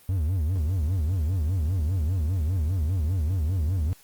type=tone with vibrato; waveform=triangle; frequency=84.8 Hz; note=E2; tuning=50 cents sharp; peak=-20 dBFS; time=0.09-3.93 s; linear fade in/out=0 ms; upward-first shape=sine; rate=5 Hz; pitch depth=250 cents each way; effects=white hiss -55 dBFS RMS until 4.03 s + Opus 32 kbps